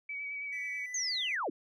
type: tone with vibrato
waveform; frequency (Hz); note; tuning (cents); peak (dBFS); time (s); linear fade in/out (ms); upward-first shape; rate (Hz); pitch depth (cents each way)
sine; 2277; C#7; +46; -36; 0.09-0.86; 5; sine; 9.3; 23
type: tone with pitch glide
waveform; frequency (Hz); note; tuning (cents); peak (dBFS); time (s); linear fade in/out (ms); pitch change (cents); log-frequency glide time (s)
triangle; 1975.5 to 2015; B6 to B6; 0 to +34; -38; 0.52-1.36; 10; +34; 0.75-1.11
type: linear sweep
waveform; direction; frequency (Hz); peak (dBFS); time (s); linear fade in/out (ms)
sine; down; 6550 to 230; -31; 0.94-1.5; 5
effects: none